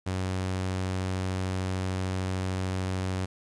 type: tone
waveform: sawtooth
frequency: 93.4 Hz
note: F#2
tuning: 17 cents sharp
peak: -24 dBFS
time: 0.06-3.26 s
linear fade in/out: 10 ms
effects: resampled to 22050 Hz + 10-bit